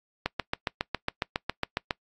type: click train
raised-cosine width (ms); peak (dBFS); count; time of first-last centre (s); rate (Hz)
0.3; -10; 13; 0.26-1.908; 7.28
effects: noise-tail reverb RT60 0.1 s tail -24 dB re dry + AAC 48 kbps